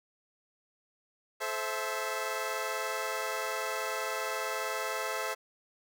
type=chord; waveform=15% pulse; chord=A minor; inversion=none; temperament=equal with one note detuned; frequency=432.7 / 523.3 / 659.3 Hz; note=A4 / C5 / E5; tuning=-29 / 0 / 0 cents; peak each=-31 / -30 / -30 dBFS; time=1.4-5.35 s; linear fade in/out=20 ms; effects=none